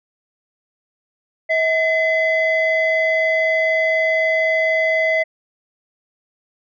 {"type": "tone pair together", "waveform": "sine", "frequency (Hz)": [642, 2031], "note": ["E5", "B6"], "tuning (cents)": [-46, 48], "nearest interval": "octave + minor sixth", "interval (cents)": 1994, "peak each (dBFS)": -16, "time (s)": [1.49, 5.24], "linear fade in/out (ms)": 20, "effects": ["tanh soft clip ceiling -10 dBFS"]}